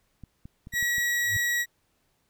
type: clicks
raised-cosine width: 5 ms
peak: -30 dBFS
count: 6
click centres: 0.237 / 0.455 / 0.671 / 0.738 / 0.827 / 0.982 s
type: tone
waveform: 40% pulse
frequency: 1918 Hz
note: A#6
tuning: 49 cents sharp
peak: -23 dBFS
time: 0.72-1.66 s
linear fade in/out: 50 ms
type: tone with exponential growth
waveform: sine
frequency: 101.5 Hz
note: G#2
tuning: 39 cents flat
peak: -26 dBFS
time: 1.21-1.37 s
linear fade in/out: 5 ms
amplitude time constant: 33 ms
effects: pink hiss -71 dBFS RMS until 2.29 s